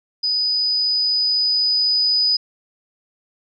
sine tone with level ramp, 4978 Hz, D#8, in tune, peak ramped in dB -17 to -14 dBFS, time 0.23-2.37 s, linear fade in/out 10 ms, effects none

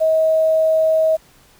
sine tone with quantisation, 637 Hz, D#5, 41 cents sharp, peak -12 dBFS, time 0-1.17 s, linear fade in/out 20 ms, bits 7, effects pink hiss -51 dBFS RMS until 1.59 s

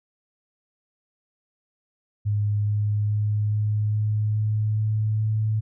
sine tone with pitch steps, 103.83 / 104.49 / 105.16 / 105.83 / 106.5 / 107.18 / 107.86 / 108.55 Hz, G#2 / G#2 / G#2 / G#2 / G#2 / A2 / A2 / A2, 0 / +11 / +22 / +33 / +44 / -45 / -34 / -23 cents, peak -20 dBFS, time 2.25-5.61 s, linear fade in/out 20 ms, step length 420 ms, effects none

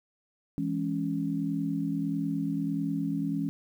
sine chord, C# minor, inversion first, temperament just, 166.31 / 207.9 / 277.2 Hz, E3 / G#3 / C#4, +16 / +2 / 0 cents, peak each -32 / -34 / -30 dBFS, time 0.58-3.49 s, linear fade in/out 0 ms, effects 10-bit

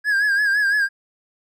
triangle tone with vibrato, 1645 Hz, G#6, 17 cents flat, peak -14 dBFS, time 0.04-0.89 s, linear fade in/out 50 ms, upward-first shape sine, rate 5.9 Hz, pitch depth 68 cents each way, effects none

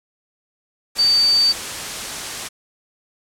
sine tone in noise, 4600 Hz, D8, 37 cents flat, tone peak -12 dBFS, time 0.98-1.53 s, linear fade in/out 20 ms, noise white, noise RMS -27 dBFS, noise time 0.95-2.49 s, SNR +12 dB, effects low-pass 9000 Hz 12 dB/octave

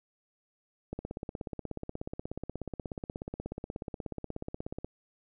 click train, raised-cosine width 2 ms, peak -23 dBFS, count 66, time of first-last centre 0.93-4.846 s, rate 16.6 Hz, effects none

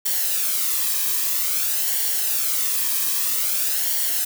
blue noise with flanger, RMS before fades -22 dBFS, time 0.05-4.25 s, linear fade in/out 10 ms, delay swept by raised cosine 0.79 to 1.43 ms, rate 0.51 Hz, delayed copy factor -0.55, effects none

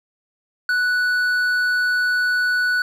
triangle tone with hard clipping, 1480 Hz, F#6, in tune, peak -18 dBFS, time 0.69-2.82 s, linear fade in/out 2 ms, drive 9 dB, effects none

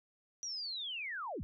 sine linear sweep, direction down, 5860 to 32.7 Hz, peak -38 dBFS, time 0.43-1.43 s, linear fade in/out 0 ms, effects none

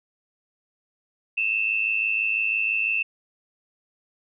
sine tone pair together, 2594 / 2700 Hz, E7 / E7, -28 / +41 cents, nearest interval minor second, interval 69 cents, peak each -24 dBFS, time 1.37-3.03 s, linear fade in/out 10 ms, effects none

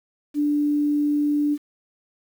sine tone with quantisation, 293.7 Hz, D4, in tune, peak -18 dBFS, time 0.34-1.58 s, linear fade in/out 50 ms, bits 8, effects none

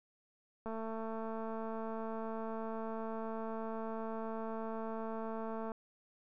click train, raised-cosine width 1 ms, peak -29 dBFS, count 1129, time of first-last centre 0.66-5.718 s, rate 223 Hz, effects none

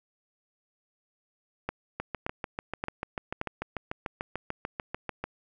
two click trains, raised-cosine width 0.5 ms, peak -15 / -17 dBFS, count 4 / 23, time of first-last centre 1.69-3.414 / 2-5.24 s, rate 1.74 / 6.79 Hz, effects none

